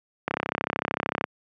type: click train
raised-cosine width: 0.5 ms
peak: -9 dBFS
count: 33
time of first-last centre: 0.28-1.241 s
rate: 33.3 Hz
effects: high-pass 150 Hz 12 dB/octave